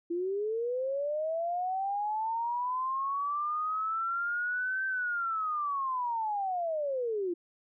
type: linear two-way sweep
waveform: sine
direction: up then down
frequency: 334.7 to 1557 to 334.7 Hz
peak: -29 dBFS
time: 0.1-7.34 s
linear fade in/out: 10 ms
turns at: 4.86 s
effects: none